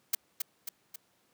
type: noise with echo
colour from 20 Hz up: blue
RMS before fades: -27 dBFS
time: 0.13-0.15 s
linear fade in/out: 5 ms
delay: 270 ms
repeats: 3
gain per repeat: -5 dB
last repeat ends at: 0.96 s
effects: pink hiss -70 dBFS RMS until 1.33 s + high-pass 150 Hz 12 dB/octave